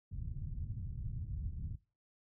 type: low-pass noise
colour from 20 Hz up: white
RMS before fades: -41 dBFS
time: 0.11-1.76 s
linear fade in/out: 10 ms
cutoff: 120 Hz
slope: 24 dB/octave
effects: noise-tail reverb RT60 0.3 s tail -19 dB re dry